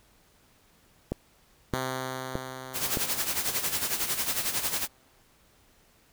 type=click train; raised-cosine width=2 ms; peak=-15 dBFS; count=4; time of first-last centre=1.12-2.972 s; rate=1.62 Hz
type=tone with exponential decay; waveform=5% pulse; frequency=130.1 Hz; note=C3; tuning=9 cents flat; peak=-17 dBFS; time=1.73-5.23 s; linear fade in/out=5 ms; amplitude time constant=760 ms
type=noise with tremolo; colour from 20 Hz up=white; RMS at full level=-27 dBFS; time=2.73-4.88 s; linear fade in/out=50 ms; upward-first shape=sine; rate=11 Hz; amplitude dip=65%
effects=pink hiss -62 dBFS RMS until 6.12 s